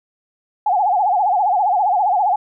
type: tone with vibrato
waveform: sine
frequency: 780 Hz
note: G5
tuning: 9 cents flat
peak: -13 dBFS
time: 0.66-2.36 s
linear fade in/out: 5 ms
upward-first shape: sine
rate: 15 Hz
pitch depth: 170 cents each way
effects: none